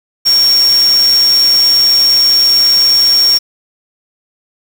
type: tone in noise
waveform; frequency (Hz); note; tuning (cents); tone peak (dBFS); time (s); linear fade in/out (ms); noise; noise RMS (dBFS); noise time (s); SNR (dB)
sine; 5530; F8; -18; -6; 0.25-3.39; 20; white; -22; 0.25-3.39; +13
effects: none